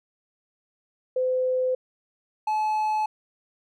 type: tone pair in turn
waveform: sine / triangle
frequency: 511 / 859.4 Hz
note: C5 / A5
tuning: -41 / -41 cents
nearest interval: major sixth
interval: 900 cents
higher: second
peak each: -21 / -20 dBFS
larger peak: second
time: 1.16-1.75 / 2.47-3.06 s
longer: neither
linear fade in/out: 5 ms
effects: none